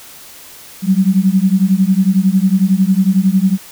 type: beating tone pair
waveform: sine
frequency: 185 / 196 Hz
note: F#3 / G3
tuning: 0 / 0 cents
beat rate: 11 Hz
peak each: -12 dBFS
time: 0.82-3.58 s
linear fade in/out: 50 ms
effects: white hiss -37 dBFS RMS until 3.71 s